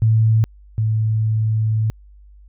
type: tone pair in turn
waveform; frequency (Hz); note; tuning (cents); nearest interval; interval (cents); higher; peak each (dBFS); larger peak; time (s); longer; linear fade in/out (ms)
sine; 111 / 109.66; A2 / A2; +16 / -5; unison; 21; first; -11 / -15; first; 0.02-0.44 / 0.78-1.9; second; 0
effects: added 50 Hz sine -42 dBFS peak until 2.48 s